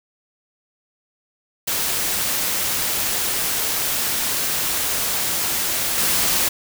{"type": "noise with level steps", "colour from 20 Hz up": "white", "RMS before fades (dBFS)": [-22, -19], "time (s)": [1.67, 6.49], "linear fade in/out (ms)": 10, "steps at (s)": 5.98, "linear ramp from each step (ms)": 2, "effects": []}